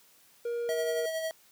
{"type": "tone", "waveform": "triangle", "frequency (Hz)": 472.9, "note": "A#4", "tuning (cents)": 25, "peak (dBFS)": -28, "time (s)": [0.45, 1.06], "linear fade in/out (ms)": 5}
{"type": "tone with tremolo", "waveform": "square", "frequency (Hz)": 644, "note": "E5", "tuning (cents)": -41, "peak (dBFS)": -30, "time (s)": [0.69, 1.31], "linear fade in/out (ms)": 0, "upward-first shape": "sine", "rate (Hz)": 11, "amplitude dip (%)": 40}
{"effects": ["white hiss -61 dBFS RMS until 1.51 s", "high-pass 100 Hz 12 dB/octave"]}